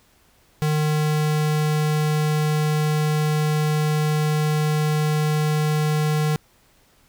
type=tone; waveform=square; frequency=152.4 Hz; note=D#3; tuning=36 cents flat; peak=-19 dBFS; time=0.62-6.36 s; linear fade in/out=0 ms; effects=pink hiss -58 dBFS RMS until 7.08 s